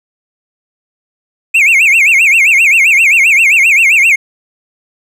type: tone with vibrato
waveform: triangle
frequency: 2414 Hz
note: D7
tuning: 47 cents sharp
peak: -3 dBFS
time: 1.54-4.16 s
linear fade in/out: 10 ms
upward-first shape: sine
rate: 7.6 Hz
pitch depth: 230 cents each way
effects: none